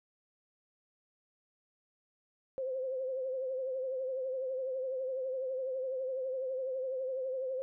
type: tone with vibrato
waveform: sine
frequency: 521 Hz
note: C5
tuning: 7 cents flat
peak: -33 dBFS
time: 2.58-7.62 s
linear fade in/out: 0 ms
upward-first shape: triangle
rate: 12 Hz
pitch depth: 65 cents each way
effects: none